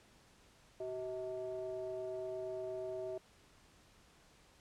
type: ring-modulated tone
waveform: triangle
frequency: 130.81 Hz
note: C3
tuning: in tune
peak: -34 dBFS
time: 0.8-3.18 s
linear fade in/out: 5 ms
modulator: 509 Hz
effects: pink hiss -65 dBFS RMS until 4.6 s + low-pass 9000 Hz 12 dB/octave